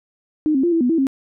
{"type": "tone with pitch steps", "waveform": "sine", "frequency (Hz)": [306.9, 266.6, 346.1, 330.7, 246.7, 328.5, 268.9], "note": ["D#4", "C4", "F4", "E4", "B3", "E4", "C4"], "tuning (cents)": [-24, 33, -16, 6, -2, -6, 47], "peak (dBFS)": -14, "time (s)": [0.46, 1.069], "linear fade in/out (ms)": 0, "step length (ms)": 87, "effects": []}